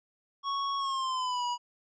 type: tone with pitch glide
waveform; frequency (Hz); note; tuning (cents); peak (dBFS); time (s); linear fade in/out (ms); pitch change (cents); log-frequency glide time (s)
square; 1108.7 to 970.8; C#6 to B5; 0 to -30; -30; 0.43-1.58; 50; -230; 0.78-1.45
effects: resampled to 16000 Hz